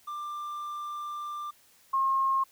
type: tone pair in turn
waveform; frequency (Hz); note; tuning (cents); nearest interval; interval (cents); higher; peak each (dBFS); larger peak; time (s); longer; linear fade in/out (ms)
triangle / sine; 1187 / 1074.1; D6 / C6; +18 / +45; major second; 173; first; -32 / -23; second; 0.07-1.51 / 1.93-2.44; first; 10
effects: white hiss -61 dBFS RMS until 2.51 s